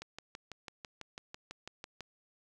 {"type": "click train", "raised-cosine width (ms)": 0.2, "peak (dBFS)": -26, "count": 13, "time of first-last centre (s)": [0.02, 2.007], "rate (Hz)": 6.04, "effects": []}